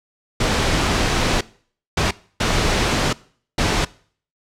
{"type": "noise bursts at uneven times", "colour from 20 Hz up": "pink", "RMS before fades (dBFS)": -18, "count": 4, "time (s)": [[0.4, 1.41], [1.97, 2.11], [2.4, 3.13], [3.58, 3.85]], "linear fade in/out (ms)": 5, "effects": ["noise-tail reverb RT60 0.5 s tail -21 dB re dry", "low-pass 6000 Hz 12 dB/octave"]}